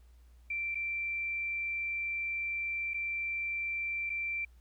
sine tone with dropouts, 2349 Hz, D7, in tune, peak -32 dBFS, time 0.5-4.45 s, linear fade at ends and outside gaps 5 ms, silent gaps 0.747-0.753 / 2.936-2.942 / 4.096-4.1 s, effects added 60 Hz sine -55 dBFS peak until 4.6 s + pink hiss -72 dBFS RMS until 4.6 s

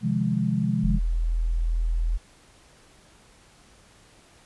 sine chord, F minor seventh, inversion second, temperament equal, 130.81 / 155.56 / 174.61 / 207.7 Hz, C3 / Eb3 / F3 / Ab3, 0 / 0 / 0 / 0 cents, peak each -27 / -30 / -27 / -25 dBFS, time 0.01-1 s, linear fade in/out 50 ms
sine tone, 41.2 Hz, E1, in tune, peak -21 dBFS, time 0.83-2.18 s, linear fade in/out 20 ms
effects pink hiss -55 dBFS RMS until 4.45 s + resampled to 24000 Hz

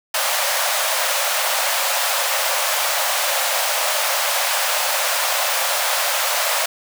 pink high-pass noise, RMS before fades -20 dBFS, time 0.14-6.66 s, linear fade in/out 5 ms, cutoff 530 Hz, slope 96 dB/octave, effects none

